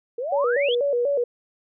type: exponential sweep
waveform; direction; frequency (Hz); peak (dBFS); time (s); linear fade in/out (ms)
sine; up; 450 to 3533; -25; 0.18-0.75; 5
type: tone with vibrato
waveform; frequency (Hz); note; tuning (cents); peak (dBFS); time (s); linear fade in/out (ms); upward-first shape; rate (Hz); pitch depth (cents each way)
sine; 523.3; C5; 0; -19; 0.32-1.24; 5; square; 4.1; 140
effects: none